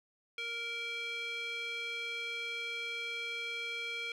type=tone with band-pass filter; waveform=square; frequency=466.2 Hz; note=A#4; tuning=in tune; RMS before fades=-39 dBFS; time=0.38-4.12 s; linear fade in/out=2 ms; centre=2700 Hz; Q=8.1; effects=none